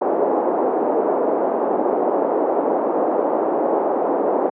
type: band-pass noise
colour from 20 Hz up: pink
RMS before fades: -19 dBFS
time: 0.01-4.5 s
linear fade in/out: 10 ms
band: 310 to 820 Hz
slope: 24 dB/octave
effects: high-pass 200 Hz 12 dB/octave